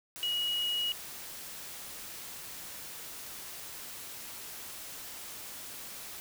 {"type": "tone in noise", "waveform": "sine", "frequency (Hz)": 2900, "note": "F#7", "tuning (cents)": -35, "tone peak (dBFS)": -29, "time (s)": [0.23, 0.92], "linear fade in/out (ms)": 0, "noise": "white", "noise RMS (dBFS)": -44, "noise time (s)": [0.16, 6.2], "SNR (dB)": 12, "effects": []}